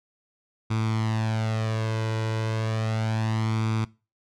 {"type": "tone with flanger", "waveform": "sawtooth", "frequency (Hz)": 110.7, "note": "A2", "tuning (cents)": 11, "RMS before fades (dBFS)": -26, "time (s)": [0.7, 3.85], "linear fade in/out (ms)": 10, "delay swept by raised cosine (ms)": [0.84, 2.04], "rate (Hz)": 0.33, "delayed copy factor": 0.65, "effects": ["noise-tail reverb RT60 0.3 s tail -21 dB re dry", "low-pass 6000 Hz 12 dB/octave"]}